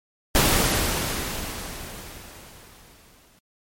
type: noise with exponential decay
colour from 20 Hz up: pink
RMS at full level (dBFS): -17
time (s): 0.35-3.39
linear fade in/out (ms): 1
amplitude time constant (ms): 660
effects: MP3 64 kbps